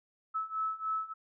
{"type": "beating tone pair", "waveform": "sine", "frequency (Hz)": [1300, 1303.4], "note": ["E6", "E6"], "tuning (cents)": [-24, -20], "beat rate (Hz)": 3.4, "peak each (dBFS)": [-36, -34], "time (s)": [0.34, 1.14], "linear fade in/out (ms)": 20, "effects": []}